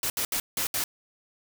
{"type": "noise bursts at uneven times", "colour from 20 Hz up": "white", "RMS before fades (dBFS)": -28, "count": 5, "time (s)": [[0.03, 0.1], [0.17, 0.25], [0.32, 0.4], [0.57, 0.67], [0.74, 0.84]], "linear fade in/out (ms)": 2, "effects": []}